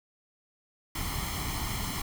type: noise with comb filter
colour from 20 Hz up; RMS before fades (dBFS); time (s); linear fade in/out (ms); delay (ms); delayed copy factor
pink; -33; 0.95-2.02; 5; 0.95; +0.7
effects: none